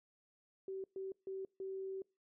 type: tone bursts at uneven times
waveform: sine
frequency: 383.8 Hz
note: G4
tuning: 37 cents flat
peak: -40 dBFS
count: 4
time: 0.68-0.84 / 0.96-1.12 / 1.27-1.45 / 1.6-2.02 s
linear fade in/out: 2 ms
effects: noise-tail reverb RT60 0.3 s tail -26 dB re dry